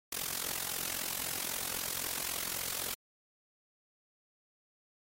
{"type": "noise with amplitude modulation", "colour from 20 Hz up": "white", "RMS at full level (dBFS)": -33, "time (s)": [0.12, 2.95], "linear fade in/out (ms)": 5, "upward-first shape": "sine", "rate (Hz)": 43.8, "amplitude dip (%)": 95, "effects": ["AAC 48 kbps"]}